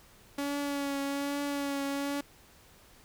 sawtooth tone with vibrato, 281.9 Hz, C#4, 29 cents sharp, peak -27 dBFS, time 0.38-2.21 s, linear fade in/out 5 ms, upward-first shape triangle, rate 1.2 Hz, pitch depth 27 cents each way, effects pink hiss -58 dBFS RMS until 3.04 s

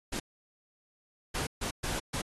pink noise bursts at uneven times, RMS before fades -34 dBFS, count 5, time 0.12-0.2 / 1.34-1.47 / 1.61-1.71 / 1.83-2 / 2.13-2.22 s, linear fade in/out 10 ms, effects low-pass 12000 Hz 12 dB/octave + AAC 32 kbps

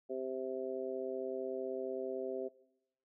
harmonic tone, 130.81 Hz, C3, in tune, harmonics 2 / 3 / 4 / 5, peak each -46 / -39 / -42 / -44 dBFS, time 0.09-2.49 s, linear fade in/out 20 ms, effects noise-tail reverb RT60 0.9 s tail -21 dB re dry

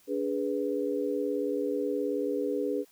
sine chord, G# diminished, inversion second, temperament equal with one note detuned, 288.1 / 415.3 / 493.9 Hz, D4 / G#4 / B4, -33 / 0 / 0 cents, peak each -32 / -31 / -32 dBFS, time 0.07-2.85 s, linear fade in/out 50 ms, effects white hiss -62 dBFS RMS until 2.91 s

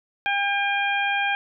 harmonic tone, 803 Hz, G5, 41 cents sharp, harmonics 1 / 2 / 3 / 4, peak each -25 / -25 / -26 / -32 dBFS, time 0.26-1.35 s, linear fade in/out 0 ms, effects none

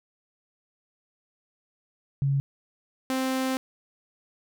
sine / sawtooth tone pair in turn, 138.59 / 261.6 Hz, C#3 / C4, 0 / 0 cents, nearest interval major seventh, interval 1100 cents, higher second, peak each -21 dBFS, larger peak neither, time 2.22-2.4 / 3.1-3.57 s, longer second, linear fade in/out 0 ms, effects none

